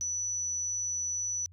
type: tone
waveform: sine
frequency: 5940 Hz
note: F#8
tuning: 6 cents sharp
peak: -30 dBFS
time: 0.01-1.46 s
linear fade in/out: 0 ms
effects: added 89 Hz sine -51 dBFS peak until 1.52 s